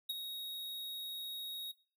square tone with ADSR envelope, 3767 Hz, A#7, 17 cents sharp, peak -34 dBFS, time 0.09-1.72 s, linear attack 9 ms, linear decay 25 ms, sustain -7 dB, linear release 12 ms, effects noise-tail reverb RT60 0.4 s tail -20 dB re dry

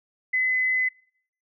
sine tone, 2024 Hz, B6, 42 cents sharp, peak -20 dBFS, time 0.33-0.89 s, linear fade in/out 10 ms, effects noise-tail reverb RT60 0.6 s tail -24 dB re dry

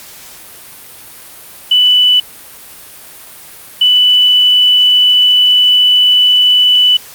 sine tone pair in turn, 2982 / 2982 Hz, F#7 / F#7, +13 / +13 cents, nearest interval unison, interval 0 cents, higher neither, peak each -5 dBFS, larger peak neither, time 1.71-2.2 / 3.81-6.97 s, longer second, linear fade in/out 5 ms, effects white hiss -34 dBFS RMS until 7.14 s + Opus 48 kbps

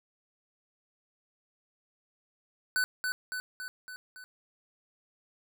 square tone with echo, 1500 Hz, F#6, 23 cents sharp, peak -26 dBFS, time 2.76-2.84 s, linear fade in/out 0 ms, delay 280 ms, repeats 5, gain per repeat -4 dB, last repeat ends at 4.24 s, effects none

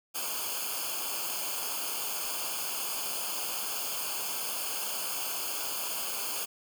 white noise with comb filter, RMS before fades -34 dBFS, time 0.14-6.46 s, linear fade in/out 20 ms, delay 0.52 ms, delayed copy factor -1, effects none

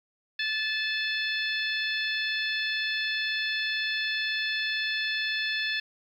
harmonic tone with a mistuned harmonic, 871 Hz, A5, 18 cents flat, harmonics 2 / 3 / 4 / 5 / 6, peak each -30 / -33 / -33 / -36 / -41 dBFS, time 0.39-5.8 s, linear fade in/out 5 ms, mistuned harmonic 5, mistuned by -24 cents, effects 10-bit

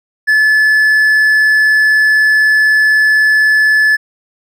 triangle tone, 1728 Hz, A6, 32 cents flat, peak -5 dBFS, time 0.27-3.97 s, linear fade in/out 20 ms, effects none

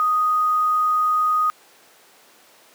sine tone with quantisation, 1244.5 Hz, D#6, in tune, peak -16 dBFS, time 0-1.5 s, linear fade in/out 0 ms, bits 7, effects pink hiss -51 dBFS RMS until 2.74 s + high-pass 400 Hz 12 dB/octave

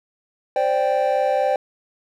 triangle chord, C suspended second, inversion none, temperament equal, 523.3 / 587.3 / 784 Hz, C5 / D5 / G5, 0 / 0 / 0 cents, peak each -19 dBFS, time 0.56-1.56 s, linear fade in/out 2 ms, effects tanh soft clip ceiling -7 dBFS

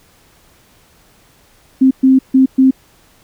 sine tone bursts at uneven times, 263.2 Hz, C4, 10 cents sharp, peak -5 dBFS, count 4, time 1.81-1.91 / 2.03-2.19 / 2.34-2.46 / 2.58-2.71 s, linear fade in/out 10 ms, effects pink hiss -50 dBFS RMS until 3.23 s

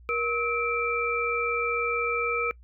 sine tone cluster, 473.3 / 1289 / 2347 Hz, A#4 / E6 / D7, +26 / -39 / -2 cents, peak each -29 dBFS, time 0.09-2.51 s, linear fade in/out 0 ms, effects noise-tail reverb RT60 0.1 s tail -24 dB re dry + added 60 Hz sine -48 dBFS peak until 2.63 s

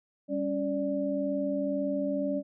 sine tone cluster, 197.6 / 279.6 / 586 Hz, G3 / C#4 / D5, +14 / +15 / -4 cents, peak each -35 / -30 / -31 dBFS, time 0.28-2.43 s, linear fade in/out 50 ms, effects none

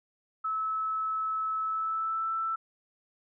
sine tone with pitch glide, 1300 to 1327.3 Hz, E6 to E6, -24 to +12 cents, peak -28 dBFS, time 0.44-2.56 s, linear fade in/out 10 ms, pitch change +36 cents, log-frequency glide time 1.61-2.32 s, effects none

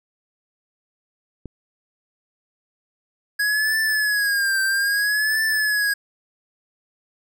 click, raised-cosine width 3 ms, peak -21 dBFS, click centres 1.457 s
square tone with vibrato, 1661.2 Hz, G#6, in tune, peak -19 dBFS, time 3.39-5.94 s, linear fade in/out 10 ms, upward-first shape triangle, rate 0.61 Hz, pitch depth 110 cents each way
effects none

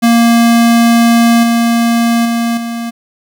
square tone with level steps, 233.1 Hz, A#3, in tune, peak -6 / -9 / -12 / -18 dBFS, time 0.02-2.91 s, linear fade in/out 20 ms, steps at 1.43 / 2.25 / 2.57 s, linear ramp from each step 5 ms, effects none

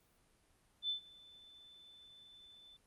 sine tone with ADSR envelope, 3520 Hz, A7, in tune, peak -33 dBFS, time 0.82-2.77 s, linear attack 70 ms, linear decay 110 ms, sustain -24 dB, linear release 8 ms, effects pink hiss -72 dBFS RMS until 2.86 s + Opus 32 kbps

